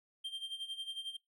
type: tone with tremolo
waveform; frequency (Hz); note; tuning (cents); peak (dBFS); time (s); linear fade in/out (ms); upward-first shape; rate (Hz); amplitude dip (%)
triangle; 3168; G7; +18; -35; 0.24-1.17; 10; sine; 11; 75
effects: noise-tail reverb RT60 0.2 s tail -25 dB re dry